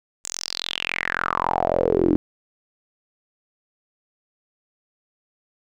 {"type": "tone with band-pass filter sweep", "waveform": "sawtooth", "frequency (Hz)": 43.65, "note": "F1", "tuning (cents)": 0, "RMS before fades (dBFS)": -23, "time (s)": [0.24, 2.16], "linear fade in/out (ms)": 0, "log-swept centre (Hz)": [7500, 290], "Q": 6.4, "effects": []}